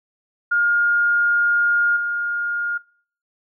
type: tone with level steps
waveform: sine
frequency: 1418 Hz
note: F6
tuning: 26 cents sharp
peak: -15 / -21 dBFS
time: 0.51-2.78 s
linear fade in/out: 10 ms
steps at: 1.96 s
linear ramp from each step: 10 ms
effects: noise-tail reverb RT60 0.5 s tail -22 dB re dry